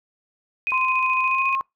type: tone with tremolo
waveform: sine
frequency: 2500 Hz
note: D#7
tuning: 8 cents sharp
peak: -20 dBFS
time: 0.67-1.55 s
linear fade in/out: 0 ms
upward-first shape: square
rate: 14 Hz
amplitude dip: 40%
type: tone with pitch glide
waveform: sine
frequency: 1040 to 1073 Hz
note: C6 to C6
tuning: -11 to +43 cents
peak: -21 dBFS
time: 0.72-1.61 s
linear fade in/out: 0 ms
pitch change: +54 cents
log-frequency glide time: 1.21-1.47 s
effects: noise-tail reverb RT60 0.2 s tail -26 dB re dry